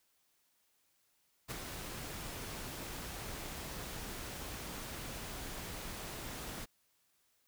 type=noise with ADSR envelope; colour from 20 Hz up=pink; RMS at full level=-39 dBFS; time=1.48-6.66 s; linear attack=29 ms; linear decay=16 ms; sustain=-5 dB; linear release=25 ms; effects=white hiss -75 dBFS RMS until 7.47 s